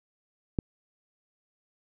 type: click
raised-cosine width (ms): 3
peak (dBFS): -13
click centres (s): 0.588
effects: none